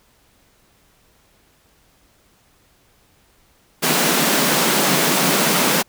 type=high-pass noise; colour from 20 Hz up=pink; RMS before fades=-17 dBFS; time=3.82-5.83 s; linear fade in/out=20 ms; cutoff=150 Hz; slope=96 dB/octave; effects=pink hiss -57 dBFS RMS until 5.88 s